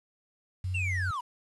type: tone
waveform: sine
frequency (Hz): 92.2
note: F#2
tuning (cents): -6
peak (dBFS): -29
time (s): 0.64-1.11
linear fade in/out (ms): 5
type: linear sweep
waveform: triangle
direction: down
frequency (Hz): 2794 to 932.3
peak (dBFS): -29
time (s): 0.74-1.21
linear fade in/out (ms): 10
effects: resampled to 24000 Hz + 9-bit